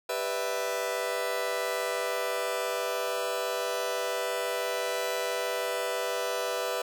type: chord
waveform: sawtooth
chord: E minor seventh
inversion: first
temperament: just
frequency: 395.6 / 494.4 / 593.3 / 659.3 Hz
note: G4 / B4 / D5 / E5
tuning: +16 / +2 / +18 / 0 cents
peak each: -34 / -28 / -33 / -30 dBFS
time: 0.09-6.82 s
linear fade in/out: 5 ms
effects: none